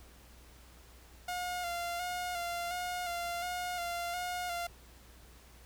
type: tone with vibrato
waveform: sawtooth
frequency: 705 Hz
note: F5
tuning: 16 cents sharp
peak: -31 dBFS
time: 1.28-4.67 s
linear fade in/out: 5 ms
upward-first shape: square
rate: 1.4 Hz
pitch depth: 30 cents each way
effects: added 60 Hz sine -56 dBFS peak until 5.65 s + pink hiss -59 dBFS RMS until 5.65 s